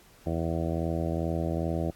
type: harmonic tone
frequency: 82.41 Hz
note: E2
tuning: in tune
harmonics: 1 / 2 / 3 / 4 / 5 / 6 / 7 / 8 / 9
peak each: -32 / -32 / -37 / -34 / -40 / -39 / -37 / -38 / -42 dBFS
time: 0.26-1.91 s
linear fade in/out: 5 ms
effects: pink hiss -57 dBFS RMS until 1.95 s + AAC 64 kbps